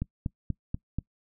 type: click train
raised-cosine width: 5 ms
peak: -17 dBFS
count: 5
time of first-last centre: 0.02-0.986 s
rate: 4.14 Hz
effects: noise-tail reverb RT60 0.1 s tail -23 dB re dry